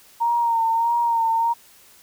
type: tone with vibrato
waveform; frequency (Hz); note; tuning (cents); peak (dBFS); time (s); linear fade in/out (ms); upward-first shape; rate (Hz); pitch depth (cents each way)
sine; 925; A#5; -14; -17; 0.2-1.54; 20; sine; 1.6; 38
effects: white hiss -51 dBFS RMS until 2.02 s